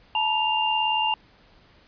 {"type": "tone cluster", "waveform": "sine", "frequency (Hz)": [873, 951, 2793], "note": ["A5", "A#5", "F7"], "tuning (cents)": [-14, 34, -1], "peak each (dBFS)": [-24, -29, -24], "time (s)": [0.15, 1.14], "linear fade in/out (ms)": 2, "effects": ["pink hiss -56 dBFS RMS until 1.87 s", "resampled to 11025 Hz"]}